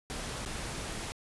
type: noise with dropouts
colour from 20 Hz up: pink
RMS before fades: -38 dBFS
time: 0.1-1.12 s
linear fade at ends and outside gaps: 0 ms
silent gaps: 0.451-0.46 s
effects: resampled to 24000 Hz